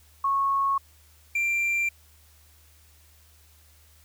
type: tone pair in turn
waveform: sine / triangle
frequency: 1100 / 2367 Hz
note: C#6 / D7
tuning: -14 / +13 cents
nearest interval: octave + minor second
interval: 1327 cents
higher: second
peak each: -21 dBFS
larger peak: neither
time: 0.24-0.78 / 1.35-1.89 s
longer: neither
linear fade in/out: 5 ms
effects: added 76 Hz sine -56 dBFS peak until 4.04 s + white hiss -59 dBFS RMS until 4.04 s